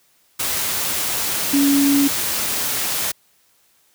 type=tone in noise; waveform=sine; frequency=280.7 Hz; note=C#4; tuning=22 cents sharp; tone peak=-13 dBFS; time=1.53-2.08 s; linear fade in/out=10 ms; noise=white; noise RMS=-22 dBFS; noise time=0.39-3.12 s; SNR=+6 dB; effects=white hiss -59 dBFS RMS until 3.94 s + high-pass 60 Hz 12 dB/octave